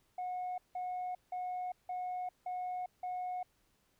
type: tone bursts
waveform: sine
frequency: 728 Hz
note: F#5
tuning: 28 cents flat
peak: -34 dBFS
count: 6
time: 0.18-3.43 s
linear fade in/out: 5 ms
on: 400 ms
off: 170 ms
effects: tanh soft clip ceiling -34 dBFS + pink hiss -74 dBFS RMS until 3.99 s